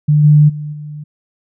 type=tone with level steps; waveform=sine; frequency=149.4 Hz; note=D3; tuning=30 cents sharp; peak=-7 / -4 / -21 / -25 dBFS; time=0.08-1.04 s; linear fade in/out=10 ms; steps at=0.23 / 0.48 / 0.72 s; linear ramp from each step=20 ms; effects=none